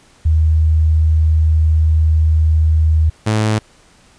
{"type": "tone pair in turn", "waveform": ["sine", "sawtooth"], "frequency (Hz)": [78.8, 108.24], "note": ["D#2", "A2"], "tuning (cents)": [23, -28], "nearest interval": "perfect fourth", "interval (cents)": 549, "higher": "second", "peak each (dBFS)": -9, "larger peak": "neither", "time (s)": [[0.25, 3.1], [3.26, 3.59]], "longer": "first", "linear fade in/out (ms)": 10, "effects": ["pink hiss -49 dBFS RMS until 4.18 s", "resampled to 22050 Hz"]}